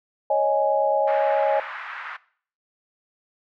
sine chord, C# suspended second, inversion none, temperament just, 554.4 / 623.7 / 831.5 Hz, C#5 / D#5 / G#5, 0 / +4 / +2 cents, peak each -22 dBFS, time 0.3-1.6 s, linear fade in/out 5 ms
white band-pass noise, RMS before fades -35 dBFS, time 1.07-2.17 s, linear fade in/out 10 ms, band 1000 to 1900 Hz, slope 24 dB/octave
effects noise-tail reverb RT60 0.5 s tail -19 dB re dry

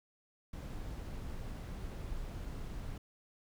brown noise, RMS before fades -42 dBFS, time 0.53-2.98 s, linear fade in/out 5 ms, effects none

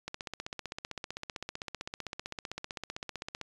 click train, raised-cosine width 0.2 ms, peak -20 dBFS, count 53, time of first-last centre 0.08-3.413 s, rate 15.6 Hz, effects resampled to 24000 Hz

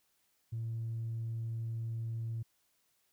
triangle tone with tanh clipping, 114.1 Hz, A#2, 37 cents flat, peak -35 dBFS, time 0.52-2.43 s, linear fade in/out 10 ms, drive 5 dB, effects white hiss -75 dBFS RMS until 3.12 s

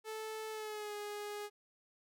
sawtooth tone with pitch glide, 437.2 to 414.6 Hz, A4 to G#4, -11 to -3 cents, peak -37 dBFS, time 0.04-1.5 s, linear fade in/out 50 ms, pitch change -92 cents, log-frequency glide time 0.5-0.95 s, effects none

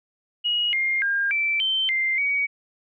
sine tone with pitch steps, 2895 / 2119 / 1609 / 2331 / 3101 / 2092 / 2256 Hz, F#7 / C7 / G6 / D7 / G7 / C7 / C#7, -38 / +21 / +45 / -14 / -19 / -1 / +30 cents, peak -20 dBFS, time 0.44-2.47 s, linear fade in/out 20 ms, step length 290 ms, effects none

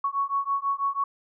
sine beating tone pair, 1108.7 / 1114.8 Hz, C#6 / C#6, 0 / +9 cents, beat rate 6.1 Hz, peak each -27 / -27 dBFS, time 0.04-1.04 s, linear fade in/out 5 ms, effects none

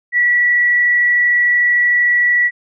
sine tone with frequency modulation, 1944 Hz, B6, 28 cents flat, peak -10 dBFS, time 0.12-2.51 s, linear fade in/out 50 ms, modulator 33.3 Hz, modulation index 0.45, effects none

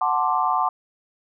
sine chord, D dominant seventh, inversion first, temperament equal, 740 / 880 / 1046.5 / 1174.7 Hz, F#5 / A5 / C6 / D6, 0 / 0 / 0 / 0 cents, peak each -24 dBFS, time 0.01-0.69 s, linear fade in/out 5 ms, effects none

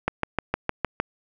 click train, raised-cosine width 0.5 ms, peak -7 dBFS, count 7, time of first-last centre 0.08-1 s, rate 6.52 Hz, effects none

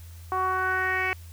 10% pulse tone with low-pass filter sweep, 373.4 Hz, F#4, 16 cents sharp, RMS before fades -26 dBFS, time 0.32-1.13 s, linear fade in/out 0 ms, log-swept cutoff 1000 to 2400 Hz, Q 4, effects added 84 Hz sine -41 dBFS peak until 1.32 s + white hiss -54 dBFS RMS until 1.32 s

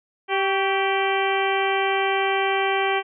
harmonic tone with a mistuned harmonic, 390 Hz, G4, 9 cents flat, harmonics 1 / 2 / 3 / 4 / 5 / 6 / 7 / 8, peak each -24 / -24 / -29 / -30 / -30 / -28 / -34 / -32 dBFS, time 0.28-3.03 s, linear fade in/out 50 ms, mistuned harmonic 3, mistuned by -50 cents, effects none

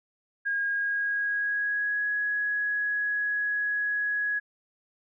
sine tone with pitch glide, 1630 to 1672.9 Hz, G#6 to G#6, -33 to +12 cents, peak -25 dBFS, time 0.45-4.4 s, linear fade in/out 20 ms, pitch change +45 cents, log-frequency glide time 0.69-2.08 s, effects none

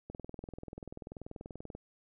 click train, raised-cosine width 2 ms, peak -30 dBFS, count 35, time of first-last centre 0.1-1.75 s, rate 20.6 Hz, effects none

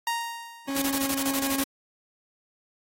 sawtooth tone with exponential decay, 932.3 Hz, A#5, in tune, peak -20 dBFS, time 0.07-1.04 s, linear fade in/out 2 ms, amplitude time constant 210 ms
40% pulse tone with pitch glide, 275 to 273.3 Hz, C#4 to C#4, -14 to -24 cents, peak -27 dBFS, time 0.68-1.64 s, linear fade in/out 5 ms, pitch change -10 cents, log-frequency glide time 0.91-1.03 s
white noise bursts, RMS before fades -29 dBFS, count 11, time 0.76-1.64 s, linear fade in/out 5 ms, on 60 ms, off 22 ms
effects AAC 48 kbps

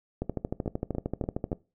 two click trains, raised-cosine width 2 ms, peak -19 / -16 dBFS, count 4 / 18, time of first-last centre 0.66-1.53 / 0.22-1.518 s, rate 3.45 / 13.1 Hz, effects noise-tail reverb RT60 0.3 s tail -20 dB re dry

